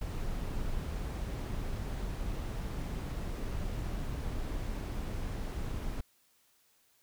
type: noise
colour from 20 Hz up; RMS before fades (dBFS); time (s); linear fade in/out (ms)
brown; -36; 0.01-6.01; 5
effects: white hiss -69 dBFS RMS until 7.02 s